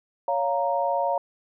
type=chord; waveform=sine; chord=Bb minor; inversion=first; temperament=just; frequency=559.4 / 699.2 / 932.3 Hz; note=Db5 / F5 / Bb5; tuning=+16 / +2 / 0 cents; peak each=-26 dBFS; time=0.28-1.18 s; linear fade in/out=2 ms; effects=none